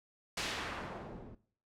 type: noise with low-pass filter sweep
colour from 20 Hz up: white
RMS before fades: -42 dBFS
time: 0.37-1.35 s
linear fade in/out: 5 ms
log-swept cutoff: 5300 to 240 Hz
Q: 0.7
effects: noise-tail reverb RT60 0.5 s tail -18 dB re dry